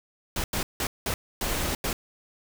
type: noise bursts at uneven times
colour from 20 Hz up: pink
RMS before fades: -28 dBFS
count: 6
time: 0.36-0.44 / 0.53-0.63 / 0.8-0.87 / 1.06-1.14 / 1.41-1.75 / 1.84-1.93 s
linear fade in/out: 2 ms
effects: none